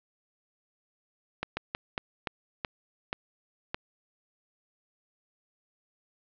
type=slowing click train; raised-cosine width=0.3 ms; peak=-14 dBFS; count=8; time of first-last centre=1.43-3.745 s; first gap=140 ms; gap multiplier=1.28; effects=low-pass 4000 Hz 12 dB/octave